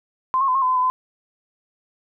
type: tone with pitch steps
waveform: sine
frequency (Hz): 1037 / 1088 / 1019 / 1079 / 1016 / 1024 / 1007 / 1021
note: C6 / C#6 / C6 / C#6 / B5 / C6 / B5 / C6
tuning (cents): -16 / -33 / -46 / -47 / +49 / -38 / +33 / -43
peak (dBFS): -16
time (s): 0.34-0.9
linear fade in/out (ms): 0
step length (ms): 70
effects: none